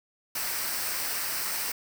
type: noise with comb filter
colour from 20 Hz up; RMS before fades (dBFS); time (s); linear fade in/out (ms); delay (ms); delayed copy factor
white; -31; 0.35-1.72; 5; 0.29; -0.5
effects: none